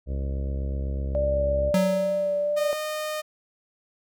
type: harmonic tone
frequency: 68 Hz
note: C#2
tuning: 33 cents flat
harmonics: 1 / 2 / 3 / 4 / 5 / 6 / 7 / 8 / 9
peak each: -26 / -36 / -40 / -43 / -45 / -48 / -44 / -45 / -46 dBFS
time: 0.06-1.73 s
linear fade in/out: 50 ms
type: tone with vibrato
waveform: sine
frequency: 587.3 Hz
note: D5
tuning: in tune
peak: -22 dBFS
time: 1.15-2.73 s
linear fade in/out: 0 ms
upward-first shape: sine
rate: 2.3 Hz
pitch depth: 12 cents each way
type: tone with exponential decay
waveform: square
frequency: 185 Hz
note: F#3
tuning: in tune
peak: -19 dBFS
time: 1.74-2.66 s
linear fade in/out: 2 ms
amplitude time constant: 200 ms
type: tone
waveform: sawtooth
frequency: 613 Hz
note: D#5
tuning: 26 cents flat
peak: -24 dBFS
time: 2.56-3.22 s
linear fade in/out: 20 ms
effects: none